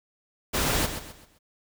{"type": "noise with echo", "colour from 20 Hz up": "pink", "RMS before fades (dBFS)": -25, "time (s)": [0.53, 0.87], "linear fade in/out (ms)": 20, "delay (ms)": 130, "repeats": 4, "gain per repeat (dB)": -9, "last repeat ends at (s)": 1.39, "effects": []}